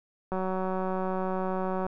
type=click train; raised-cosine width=1 ms; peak=-18 dBFS; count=290; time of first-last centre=0.32-1.865 s; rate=187 Hz; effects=none